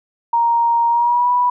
sine tone with pitch glide, 935 to 981.5 Hz, A#5 to B5, +5 to -11 cents, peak -12 dBFS, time 0.33-1.5 s, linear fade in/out 5 ms, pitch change +84 cents, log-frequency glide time 0.89-1.3 s, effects none

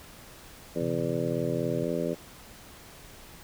harmonic tone, 84 Hz, E2, 33 cents sharp, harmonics 2 / 3 / 4 / 5 / 6 / 7, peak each -34 / -34 / -34 / -34 / -34 / -34 dBFS, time 0.75-2.15 s, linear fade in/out 20 ms
sine tone with tremolo, 130.81 Hz, C3, in tune, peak -32 dBFS, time 0.81-1.84 s, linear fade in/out 5 ms, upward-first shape sine, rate 18 Hz, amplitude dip 40%
effects pink hiss -49 dBFS RMS until 3.43 s

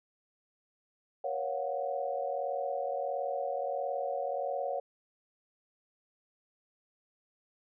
sine chord, Gb major seventh, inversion first, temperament equal with one note detuned, 477.1 / 554.4 / 698.5 / 740 Hz, Bb4 / Db5 / F5 / Gb5, +40 / 0 / 0 / 0 cents, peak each -40 / -34 / -39 / -37 dBFS, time 1.24-4.8 s, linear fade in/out 5 ms, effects none

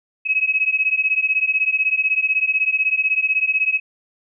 sine beating tone pair, 2549 / 2565 Hz, D#7 / E7, +41 / -48 cents, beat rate 16 Hz, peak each -19 dBFS, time 0.25-3.8 s, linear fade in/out 20 ms, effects none

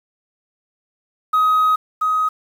sine tone pair in turn, 1260 / 1260 Hz, D#6 / D#6, +21 / +21 cents, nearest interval unison, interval 0 cents, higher neither, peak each -10 / -14 dBFS, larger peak first, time 1.33-1.76 / 2.01-2.29 s, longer first, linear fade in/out 10 ms, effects tanh soft clip ceiling -11 dBFS + 7-bit

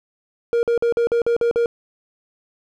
triangle tone bursts, 470 Hz, A#4, 14 cents sharp, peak -13 dBFS, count 8, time 0.53-1.659 s, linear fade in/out 0 ms, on 100 ms, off 47 ms, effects none

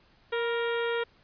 harmonic tone with a mistuned harmonic, 467 Hz, A#4, 3 cents sharp, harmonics 1 / 2 / 3 / 4 / 5 / 6 / 7 / 8, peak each -28 / -37 / -35 / -38 / -42 / -45 / -42 / -47 dBFS, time 0.32-1.04 s, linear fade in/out 10 ms, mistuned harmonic 2, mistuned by +47 cents, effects pink hiss -62 dBFS RMS until 1.23 s + resampled to 11025 Hz

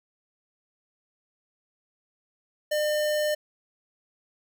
square tone, 603 Hz, D5, 46 cents sharp, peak -24 dBFS, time 2.71-3.35 s, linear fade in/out 10 ms, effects none

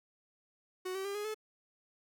45% pulse tone with pitch steps, 370 / 384.6 / 399.8 / 415.6 / 431.9 Hz, F#4 / G4 / G4 / G#4 / A4, 0 / -33 / +34 / +1 / -32 cents, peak -36 dBFS, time 0.85-1.345 s, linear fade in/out 10 ms, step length 99 ms, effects none

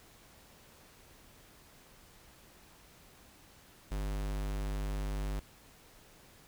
square tone, 50 Hz, G1, 35 cents sharp, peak -34 dBFS, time 3.91-5.4 s, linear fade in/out 10 ms, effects pink hiss -59 dBFS RMS until 6.47 s

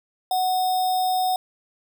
sine tone with sample-and-hold, 740 Hz, F#5, in tune, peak -19 dBFS, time 0.31-1.36 s, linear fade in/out 2 ms, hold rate 4410 Hz, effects none

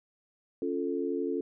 sine chord, Db augmented, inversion none, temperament equal, 277.2 / 349.2 / 440 Hz, Db4 / F4 / A4, 0 / 0 / 0 cents, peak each -33 dBFS, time 0.62-1.41 s, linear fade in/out 2 ms, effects none

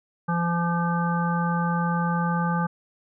harmonic tone, 171.1 Hz, F3, 35 cents flat, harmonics 1 / 3 / 5 / 7 / 9, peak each -23 / -35 / -29 / -30 / -33 dBFS, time 0.28-2.67 s, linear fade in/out 10 ms, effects none

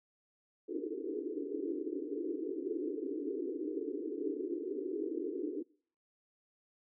pink band-pass noise, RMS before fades -38 dBFS, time 0.68-5.63 s, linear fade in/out 10 ms, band 280 to 450 Hz, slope 96 dB/octave, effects noise-tail reverb RT60 0.5 s tail -23 dB re dry

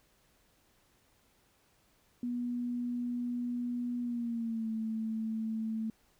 sine tone with pitch glide, 243 to 221.5 Hz, B3 to A3, -28 to +12 cents, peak -32 dBFS, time 2.23-5.9 s, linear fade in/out 2 ms, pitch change -160 cents, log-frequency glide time 4.01-4.7 s, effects pink hiss -69 dBFS RMS until 6.19 s

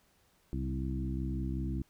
harmonic tone with a mistuned harmonic, 65.41 Hz, C2, in tune, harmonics 1 / 2 / 3 / 4 / 5, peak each -35 / -38 / -40 / -41 / -42 dBFS, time 0.53-1.82 s, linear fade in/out 0 ms, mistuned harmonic 2, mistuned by +40 cents, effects pink hiss -69 dBFS RMS until 1.89 s

